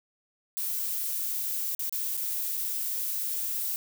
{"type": "noise with dropouts", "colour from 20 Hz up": "violet", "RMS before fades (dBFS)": -31, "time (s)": [0.57, 3.76], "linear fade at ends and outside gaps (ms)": 0, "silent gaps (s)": [[1.749, 1.793], [1.895, 1.925], [2.169, 2.175], [2.571, 2.575]], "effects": []}